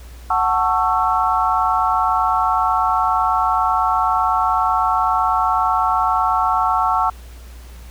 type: chord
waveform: sine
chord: F# minor seventh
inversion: none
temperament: just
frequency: 740 / 888 / 1110 / 1332 Hz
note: F#5 / A5 / C#6 / E6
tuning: 0 / +16 / +2 / +18 cents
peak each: -20 dBFS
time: 0.3-7.1 s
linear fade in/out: 5 ms
effects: added 60 Hz sine -35 dBFS peak until 7.9 s + pink hiss -46 dBFS RMS until 7.9 s